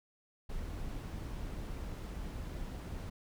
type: noise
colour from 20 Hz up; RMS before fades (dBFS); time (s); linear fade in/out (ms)
brown; -41; 0.49-3.1; 10
effects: none